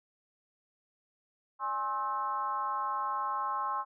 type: tone with frequency modulation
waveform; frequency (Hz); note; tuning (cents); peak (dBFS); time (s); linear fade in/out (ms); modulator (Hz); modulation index
sine; 1066; C6; +32; -30; 1.59-3.85; 50; 237; 0.95
effects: none